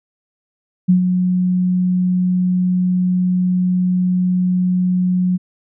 sine tone with ADSR envelope, 181.8 Hz, F#3, 30 cents flat, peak -7 dBFS, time 0.88-5.38 s, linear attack 17 ms, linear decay 110 ms, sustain -6 dB, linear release 26 ms, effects none

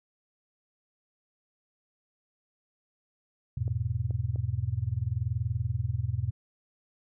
sine chord, E major, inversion none, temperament just, 82.41 / 103.01 / 123.61 Hz, E2 / G#2 / B2, 0 / -14 / +2 cents, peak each -34 / -31 / -31 dBFS, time 3.57-6.31 s, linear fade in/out 5 ms
clicks, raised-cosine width 2 ms, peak -30 dBFS, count 3, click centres 3.679 / 4.108 / 4.359 s
effects none

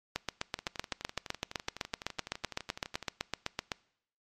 two click trains, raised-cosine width 0.2 ms, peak -14 / -23 dBFS, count 29 / 30, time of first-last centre 0.16-3.718 / 0.59-3.027 s, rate 7.87 / 11.9 Hz, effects noise-tail reverb RT60 0.7 s tail -23 dB re dry + MP3 64 kbps

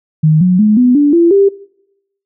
sine tone with pitch steps, 155.56 / 181.81 / 212.5 / 248.4 / 290.3 / 339.3 / 396.5 Hz, D#3 / F#3 / G#3 / B3 / D4 / F4 / G4, 0 / -30 / +40 / +10 / -20 / -50 / +20 cents, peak -5 dBFS, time 0.23-1.49 s, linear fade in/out 10 ms, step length 180 ms, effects noise-tail reverb RT60 0.8 s tail -21 dB re dry

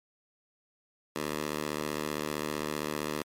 10% pulse tone with high-pass filter, 75.4 Hz, D2, 46 cents sharp, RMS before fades -34 dBFS, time 1.16-3.22 s, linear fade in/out 0 ms, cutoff 260 Hz, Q 0.56, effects MP3 64 kbps

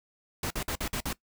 pink noise bursts, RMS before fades -32 dBFS, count 6, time 0.43-1.129 s, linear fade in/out 2 ms, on 74 ms, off 51 ms, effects noise-tail reverb RT60 0.1 s tail -20 dB re dry

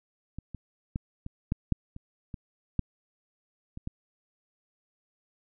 clicks, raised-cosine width 5 ms, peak -25 / -26 / -18 / -25 / -14 / -11 / -29 / -25 / -13 / -27 / -21 dBFS, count 11, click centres 0.386 / 0.547 / 0.959 / 1.264 / 1.521 / 1.723 / 1.964 / 2.342 / 2.793 / 3.774 / 3.874 s, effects none

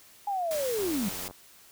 sine linear sweep, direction down, 830.6 to 180.8 Hz, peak -27 dBFS, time 0.27-1.09 s, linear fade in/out 5 ms
white noise, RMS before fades -37 dBFS, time 0.51-1.28 s, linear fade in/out 0 ms
click train, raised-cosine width 1 ms, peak -30 dBFS, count 49, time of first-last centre 0.79-1.31 s, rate 92.3 Hz
effects white hiss -55 dBFS RMS until 1.71 s

